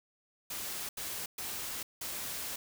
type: noise bursts at uneven times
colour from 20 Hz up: white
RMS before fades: -39 dBFS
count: 4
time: 0.5-0.89 / 0.97-1.26 / 1.38-1.83 / 2.01-2.56 s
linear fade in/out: 5 ms
effects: none